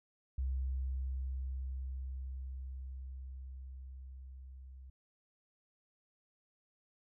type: tone with level ramp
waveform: sine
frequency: 65.41 Hz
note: C2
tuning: in tune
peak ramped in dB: -32 to -49 dBFS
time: 0.38-4.9 s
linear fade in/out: 5 ms
effects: none